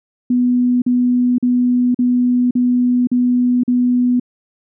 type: tone bursts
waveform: sine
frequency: 246.9 Hz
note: B3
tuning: in tune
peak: -11 dBFS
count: 7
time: 0.3-4.198 s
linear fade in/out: 5 ms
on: 520 ms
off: 43 ms
effects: none